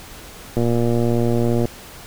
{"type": "click train", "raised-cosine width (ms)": 2, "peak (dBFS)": -7, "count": 129, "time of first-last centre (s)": [0.57, 1.655], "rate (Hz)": 118, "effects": ["pink hiss -39 dBFS RMS until 2.06 s"]}